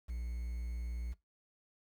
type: tone with quantisation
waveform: triangle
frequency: 59.3 Hz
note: A#1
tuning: 30 cents sharp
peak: -35 dBFS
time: 0.08-1.14 s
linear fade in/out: 20 ms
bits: 10
effects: noise-tail reverb RT60 0.2 s tail -20 dB re dry